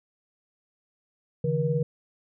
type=tone cluster; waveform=sine; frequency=141.7 / 160.2 / 478.5 Hz; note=C#3 / E3 / A#4; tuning=+38 / -49 / +45 cents; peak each=-27 dBFS; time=1.44-1.83 s; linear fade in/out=5 ms; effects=none